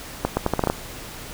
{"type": "accelerating click train", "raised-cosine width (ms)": 1, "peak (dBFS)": -5, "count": 8, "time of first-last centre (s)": [0.25, 0.7], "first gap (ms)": 120, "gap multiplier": 0.78, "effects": ["pink hiss -37 dBFS RMS until 1.33 s"]}